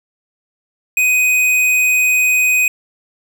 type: tone with tanh clipping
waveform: sine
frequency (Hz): 2500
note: D#7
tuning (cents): +8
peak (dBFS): -12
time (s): 0.97-2.68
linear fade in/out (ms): 2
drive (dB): 17
effects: none